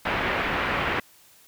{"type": "low-pass noise", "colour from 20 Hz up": "white", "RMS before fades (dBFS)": -26, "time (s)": [0.05, 1], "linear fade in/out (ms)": 5, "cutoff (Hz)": 2400, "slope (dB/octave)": 24, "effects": ["white hiss -55 dBFS RMS until 1.47 s"]}